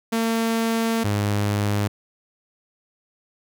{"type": "tone pair in turn", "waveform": "sawtooth", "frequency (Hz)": [227.1, 102.87], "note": ["A#3", "G#2"], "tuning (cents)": [-45, -16], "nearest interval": "octave + major second", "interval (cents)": 1371, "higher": "first", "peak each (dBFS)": -16, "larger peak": "neither", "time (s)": [[0.12, 1.04], [1.04, 1.88]], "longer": "first", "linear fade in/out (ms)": 10, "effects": []}